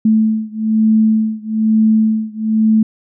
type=beating tone pair; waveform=sine; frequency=218.4 / 219.5 Hz; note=A3 / A3; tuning=-13 / -4 cents; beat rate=1.1 Hz; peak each=-13 / -14 dBFS; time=0.05-2.83 s; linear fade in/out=5 ms; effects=none